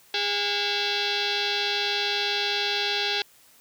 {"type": "tone with frequency modulation", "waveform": "sine", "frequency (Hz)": 408.4, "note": "G#4", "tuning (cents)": -29, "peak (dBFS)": -23, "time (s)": [0.14, 3.22], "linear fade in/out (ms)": 2, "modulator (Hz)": 613, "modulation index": 7, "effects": ["white hiss -56 dBFS RMS until 3.6 s", "high-pass 60 Hz 12 dB/octave"]}